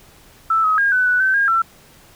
sine tone with pitch steps, 1321 / 1271 / 1620 / 1502 / 1483 / 1539 / 1621 / 1344 Hz, E6 / D#6 / G#6 / F#6 / F#6 / G6 / G#6 / E6, +3 / +36 / -43 / +26 / +4 / -32 / -42 / +33 cents, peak -13 dBFS, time 0.5-1.62 s, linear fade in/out 5 ms, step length 140 ms, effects pink hiss -48 dBFS RMS until 2.15 s

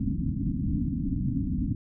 white low-pass noise, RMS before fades -28 dBFS, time 0-1.75 s, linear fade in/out 5 ms, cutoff 290 Hz, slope 96 dB/octave, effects none

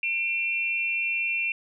sine tone pair together, 2382 / 2704 Hz, D7 / E7, +24 / +43 cents, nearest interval major second, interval 219 cents, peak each -27 dBFS, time 0.03-1.52 s, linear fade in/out 2 ms, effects none

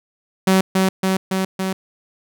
sawtooth tone with echo, 189.5 Hz, F#3, 42 cents sharp, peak -8 dBFS, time 0.47-0.61 s, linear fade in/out 5 ms, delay 280 ms, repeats 4, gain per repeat -2 dB, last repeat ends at 1.73 s, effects none

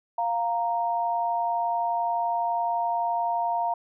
sine tone pair together, 699.3 / 931 Hz, F5 / A#5, +2 / -2 cents, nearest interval perfect fourth, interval 496 cents, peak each -26 dBFS, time 0.18-3.74 s, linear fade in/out 5 ms, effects none

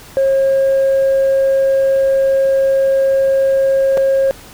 sine tone with dropouts, 540 Hz, C#5, 45 cents flat, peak -8 dBFS, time 0.17-4.31 s, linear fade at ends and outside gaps 0 ms, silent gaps 3.972-3.976 s, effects tanh soft clip ceiling -8 dBFS + pink hiss -38 dBFS RMS until 4.53 s

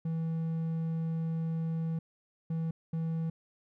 triangle tone bursts at uneven times, 162.9 Hz, E3, 20 cents flat, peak -28 dBFS, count 3, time 0.05-1.99 / 2.5-2.71 / 2.93-3.3 s, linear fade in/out 5 ms, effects none

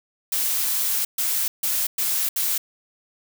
blue noise bursts at uneven times, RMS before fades -23 dBFS, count 5, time 0.32-1.05 / 1.18-1.48 / 1.63-1.87 / 1.98-2.29 / 2.36-2.58 s, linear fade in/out 5 ms, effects none

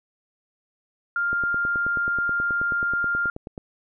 sine tone, 1400 Hz, F6, 4 cents sharp, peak -21 dBFS, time 1.16-3.3 s, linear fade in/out 2 ms
click train, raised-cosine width 2 ms, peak -21 dBFS, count 22, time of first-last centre 1.33-3.578 s, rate 9.34 Hz
effects none

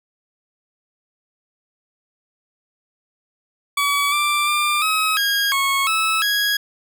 20% pulse tone with pitch steps, 1139 / 1178 / 1193 / 1276 / 1632 / 1098 / 1300 / 1657 Hz, C#6 / D6 / D6 / D#6 / G#6 / C#6 / E6 / G#6, +47 / +5 / +27 / +43 / -31 / -17 / -24 / -4 cents, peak -12 dBFS, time 3.77-6.57 s, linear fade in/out 5 ms, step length 350 ms, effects none

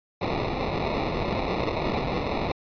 blue noise with sample-and-hold, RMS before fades -27 dBFS, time 0.21-2.52 s, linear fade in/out 5 ms, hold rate 1575 Hz, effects resampled to 11025 Hz

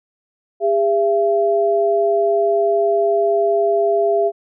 sine tone pair together, 404.7 / 674 Hz, G#4 / E5, -45 / +38 cents, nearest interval major sixth, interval 883 cents, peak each -16 dBFS, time 0.6-4.32 s, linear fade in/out 50 ms, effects none

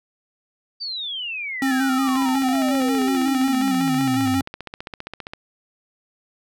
sine exponential sweep, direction down, 4699 to 89.4 Hz, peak -26 dBFS, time 0.8-4.42 s, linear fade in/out 20 ms
square tone with vibrato, 264 Hz, C4, 16 cents sharp, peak -19 dBFS, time 1.62-4.41 s, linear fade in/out 2 ms, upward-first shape square, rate 5.5 Hz, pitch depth 32 cents each way
click train, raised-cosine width 0.3 ms, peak -17 dBFS, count 50, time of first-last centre 2.09-5.335 s, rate 15.1 Hz
effects none

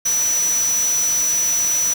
sine tone in noise, 5920 Hz, F#8, in tune, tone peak -16 dBFS, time 0.05-1.94 s, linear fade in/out 10 ms, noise white, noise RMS -27 dBFS, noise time 0.05-1.94 s, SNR +8 dB, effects none

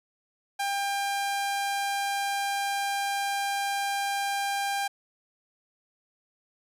sawtooth tone, 798 Hz, G5, 31 cents sharp, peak -23 dBFS, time 0.59-4.88 s, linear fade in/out 10 ms, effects resampled to 32000 Hz

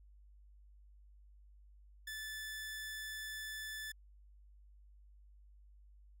sawtooth tone, 1746 Hz, A6, 14 cents flat, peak -39 dBFS, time 2.07-3.92 s, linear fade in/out 5 ms, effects added 50 Hz sine -58 dBFS peak until 6.2 s

